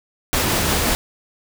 pink noise with tremolo, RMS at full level -18 dBFS, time 0.33-0.95 s, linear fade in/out 0 ms, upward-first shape triangle, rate 5.7 Hz, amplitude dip 25%, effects none

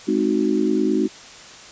sine chord, Ab dominant seventh, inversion none, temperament equal with one note detuned, 211.8 / 261.6 / 311.1 / 370 Hz, Ab3 / C4 / Eb4 / Gb4, +34 / 0 / 0 / 0 cents, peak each -23 / -23 / -21 / -22 dBFS, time 0.07-1.08 s, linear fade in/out 20 ms, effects white hiss -41 dBFS RMS until 1.71 s + resampled to 16000 Hz

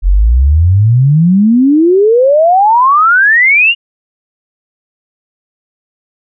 sine exponential sweep, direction up, 42.4 to 2894 Hz, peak -4 dBFS, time 0.02-3.75 s, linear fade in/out 50 ms, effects none

